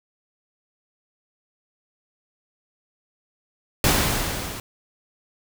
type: noise with level ramp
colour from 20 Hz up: pink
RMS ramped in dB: -17 to -34 dBFS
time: 3.84-4.6 s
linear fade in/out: 2 ms
effects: none